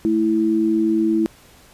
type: tone pair together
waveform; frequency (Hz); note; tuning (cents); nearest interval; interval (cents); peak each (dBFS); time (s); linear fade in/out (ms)
sine; 220 / 328.4; A3 / E4; 0 / -6; perfect fifth; 694; -21 / -16; 0.05-1.26; 0
effects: pink hiss -49 dBFS RMS until 1.73 s + resampled to 32000 Hz